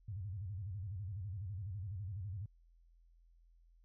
sine tone with vibrato, 97 Hz, G2, 18 cents flat, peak -40 dBFS, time 0.08-2.46 s, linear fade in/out 5 ms, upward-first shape square, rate 12 Hz, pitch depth 160 cents each way, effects added 42 Hz sine -63 dBFS peak until 3.84 s

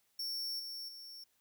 45% pulse tone with level steps, 5460 Hz, F8, 40 cents flat, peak -37 / -42 / -48 dBFS, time 0.19-1.24 s, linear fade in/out 5 ms, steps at 0.59 / 0.88 s, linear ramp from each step 10 ms, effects white hiss -75 dBFS RMS until 1.4 s

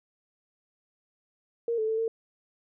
sine tone with pitch steps, 466.5 / 436.9 / 443.1 / 452.5 Hz, A#4 / A4 / A4 / A4, +1 / -12 / +12 / +48 cents, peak -25 dBFS, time 1.68-2.08 s, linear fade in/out 2 ms, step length 100 ms, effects none

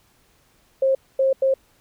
sine tone bursts at uneven times, 534 Hz, C5, 35 cents sharp, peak -15 dBFS, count 3, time 0.82-0.95 / 1.19-1.33 / 1.42-1.54 s, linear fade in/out 5 ms, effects pink hiss -60 dBFS RMS until 1.8 s

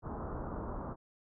pink low-pass noise, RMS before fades -40 dBFS, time 0.02-0.96 s, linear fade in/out 50 ms, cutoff 1300 Hz, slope 48 dB/octave, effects none

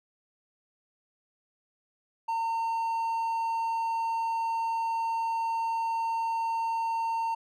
triangle tone, 911 Hz, A#5, 40 cents flat, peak -25 dBFS, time 2.28-7.35 s, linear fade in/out 10 ms, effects none

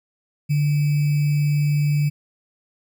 sine tone with sample-and-hold, 146.83 Hz, D3, in tune, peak -16 dBFS, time 0.49-2.1 s, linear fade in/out 20 ms, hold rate 2450 Hz, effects none

